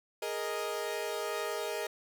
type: chord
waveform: sawtooth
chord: Ab suspended second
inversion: none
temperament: equal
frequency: 415.3 / 466.2 / 622.3 Hz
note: Ab4 / Bb4 / Eb5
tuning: 0 / 0 / 0 cents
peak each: -34 dBFS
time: 0.22-1.87 s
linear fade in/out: 5 ms
effects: none